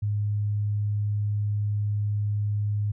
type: tone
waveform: sine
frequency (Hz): 103.83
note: G#2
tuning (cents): 0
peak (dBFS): -23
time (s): 0.02-2.92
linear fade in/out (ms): 10
effects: none